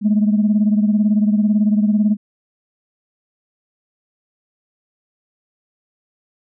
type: beating tone pair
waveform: sine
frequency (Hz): 207.7 / 225.7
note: G#3 / A3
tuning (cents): 0 / +44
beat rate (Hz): 18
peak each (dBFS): -12 / -18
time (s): 0.01-2.17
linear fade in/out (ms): 50
effects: tanh soft clip ceiling -7 dBFS

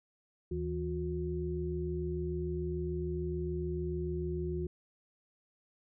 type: tone cluster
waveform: sine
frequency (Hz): 76.8 / 163.6 / 358.8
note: D#2 / E3 / F4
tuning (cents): -22 / -13 / +47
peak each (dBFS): -37 / -38 / -36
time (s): 0.51-4.67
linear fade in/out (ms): 5
effects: none

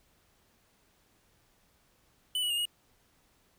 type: tone with pitch steps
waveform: square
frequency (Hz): 2998 / 2926 / 2827 / 2885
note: F#7 / F#7 / F7 / F#7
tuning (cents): +22 / -20 / +20 / -44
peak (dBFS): -29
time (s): 2.35-2.654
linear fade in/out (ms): 2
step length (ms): 76
effects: pink hiss -68 dBFS RMS until 3.58 s

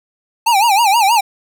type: tone with vibrato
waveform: square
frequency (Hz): 858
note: A5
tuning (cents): -44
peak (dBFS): -10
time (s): 0.46-1.21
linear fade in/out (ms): 10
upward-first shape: sine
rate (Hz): 6.3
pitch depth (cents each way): 190
effects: none

